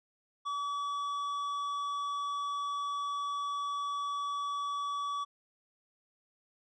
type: tone with tanh clipping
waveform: sine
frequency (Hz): 1143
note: D6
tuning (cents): -47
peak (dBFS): -34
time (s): 0.45-5.25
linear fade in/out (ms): 20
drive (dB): 9
effects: none